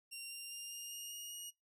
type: tone with pitch steps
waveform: 15% pulse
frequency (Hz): 2764 / 2783 / 2803 / 2822 / 2842 / 2861 / 2881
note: F7 / F7 / F7 / F7 / F7 / F7 / F#7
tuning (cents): -19 / -7 / +6 / +17 / +30 / +41 / -47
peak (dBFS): -38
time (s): 0.11-1.51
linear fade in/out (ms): 20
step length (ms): 200
effects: noise-tail reverb RT60 0.2 s tail -22 dB re dry